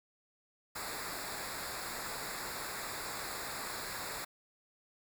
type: noise with comb filter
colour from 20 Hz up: pink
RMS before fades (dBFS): -41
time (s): 0.75-4.25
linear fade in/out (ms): 10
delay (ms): 0.33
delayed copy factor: -0.8
effects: none